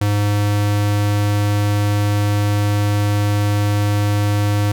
square tone, 103.1 Hz, G#2, 12 cents flat, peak -15 dBFS, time 0.01-4.72 s, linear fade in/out 5 ms, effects none

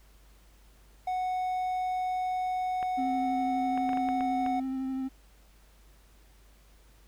triangle tone, 738 Hz, F#5, 5 cents flat, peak -26 dBFS, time 1.07-4.6 s, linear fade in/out 5 ms
clicks, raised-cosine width 0.5 ms, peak -24 dBFS, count 8, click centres 2.828 / 3.776 / 3.892 / 3.932 / 3.973 / 4.088 / 4.208 / 4.463 s
triangle tone with vibrato, 263.7 Hz, C4, 14 cents sharp, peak -28 dBFS, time 2.97-5.09 s, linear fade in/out 20 ms, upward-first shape triangle, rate 12 Hz, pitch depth 18 cents each way
effects added 50 Hz sine -56 dBFS peak until 7.07 s + pink hiss -63 dBFS RMS until 7.07 s

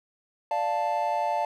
triangle chord, D minor, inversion none, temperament equal, 587.3 / 698.5 / 880 Hz, D5 / F5 / A5, 0 / 0 / 0 cents, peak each -29 / -27 / -25 dBFS, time 0.51-1.45 s, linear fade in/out 2 ms, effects none

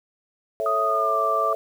sine chord, A major, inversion none, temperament equal, 440 / 554.4 / 659.3 Hz, A4 / C#5 / E5, 0 / 0 / 0 cents, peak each -29 / -29 / -25 dBFS, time 0.6-1.55 s, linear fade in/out 0 ms
sine tone with pitch glide, 1244.5 to 1175.3 Hz, D#6 to D6, 0 to +1 cents, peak -21 dBFS, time 0.66-1.53 s, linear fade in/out 2 ms, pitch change -99 cents, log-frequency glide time 0.83-1.19 s
effects 8-bit

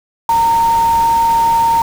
sine tone in noise, 920 Hz, A#5, 23 cents flat, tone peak -9 dBFS, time 0.29-1.82 s, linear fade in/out 2 ms, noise pink, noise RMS -27 dBFS, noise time 0.29-1.82 s, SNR +15 dB, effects none

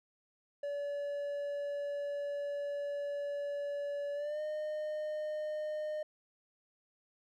triangle tone with pitch glide, 573 to 610.6 Hz, D5 to D#5, -43 to -33 cents, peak -33 dBFS, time 0.63-6.03 s, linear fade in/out 5 ms, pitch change +110 cents, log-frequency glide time 4.14-4.41 s, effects none

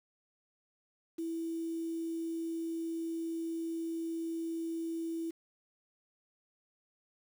sine tone with quantisation, 329.6 Hz, E4, in tune, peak -34 dBFS, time 1.18-5.31 s, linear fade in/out 10 ms, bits 9, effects none

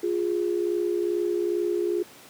sine tone pair together, 351 / 413.4 Hz, F4 / G#4, +9 / -8 cents, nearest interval minor third, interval 283 cents, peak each -24 / -27 dBFS, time 0.03-2.03 s, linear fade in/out 5 ms, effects pink hiss -48 dBFS RMS until 2.29 s + high-pass 200 Hz 12 dB/octave

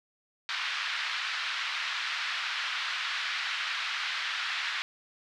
pink band-pass noise, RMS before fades -33 dBFS, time 0.49-4.82 s, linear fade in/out 0 ms, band 1300 to 4200 Hz, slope 24 dB/octave, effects none

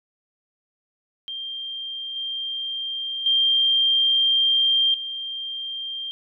sine tone with level steps, 3181 Hz, G7, 25 cents sharp, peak -29 / -26 / -16 / -28 dBFS, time 1.28-6.11 s, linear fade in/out 0 ms, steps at 2.16 / 3.26 / 4.94 s, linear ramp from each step 2 ms, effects none

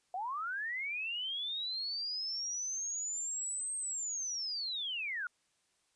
sine linear two-way sweep, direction up then down, 698 to 8430 to 1381 Hz, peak -35 dBFS, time 0.14-5.27 s, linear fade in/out 2 ms, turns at 3.76 s, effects white hiss -75 dBFS RMS until 5.95 s + resampled to 22050 Hz

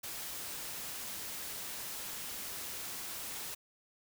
white noise, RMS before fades -42 dBFS, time 0.03-3.55 s, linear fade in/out 10 ms, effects none

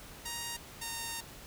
5% pulse tone pair in turn, 936 / 921.5 Hz, A#5 / A#5, +7 / -20 cents, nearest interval unison, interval 27 cents, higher first, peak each -25 dBFS, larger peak neither, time 0.25-0.57 / 0.81-1.21 s, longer second, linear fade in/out 10 ms, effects pink hiss -50 dBFS RMS until 1.46 s

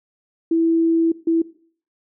sine tone bursts at uneven times, 329.6 Hz, E4, in tune, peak -14 dBFS, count 2, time 0.51-1.12 / 1.27-1.42 s, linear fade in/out 5 ms, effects noise-tail reverb RT60 0.5 s tail -19 dB re dry

